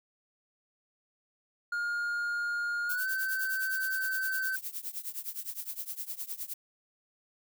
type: tone with pitch glide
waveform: triangle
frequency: 1419 to 1538.5 Hz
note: F6 to G6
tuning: +27 to -33 cents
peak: -28 dBFS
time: 1.72-4.56 s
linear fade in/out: 5 ms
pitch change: +140 cents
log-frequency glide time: 2.86-3.08 s
type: noise with tremolo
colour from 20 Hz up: violet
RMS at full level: -35 dBFS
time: 2.89-6.54 s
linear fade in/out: 10 ms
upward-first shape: triangle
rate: 9.7 Hz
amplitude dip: 95%
effects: none